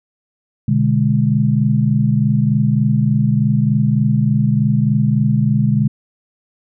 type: chord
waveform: sine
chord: G# diminished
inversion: first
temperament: equal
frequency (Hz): 123.47 / 146.83 / 207.7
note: B2 / D3 / G#3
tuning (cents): 0 / 0 / 0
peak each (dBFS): -16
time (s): 0.68-5.88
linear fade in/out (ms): 5
effects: none